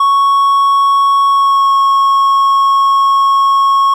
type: tone with pitch glide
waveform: triangle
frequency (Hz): 1108.7 to 1097.2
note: C#6 to C#6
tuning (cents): 0 to -18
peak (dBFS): -5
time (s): 0-3.94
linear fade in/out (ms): 5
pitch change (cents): -18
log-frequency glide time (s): 1.27-1.72
effects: none